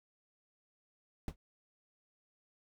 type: noise with exponential decay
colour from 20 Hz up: brown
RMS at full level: -32 dBFS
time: 1.28-1.36 s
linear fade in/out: 1 ms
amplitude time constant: 16 ms
effects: none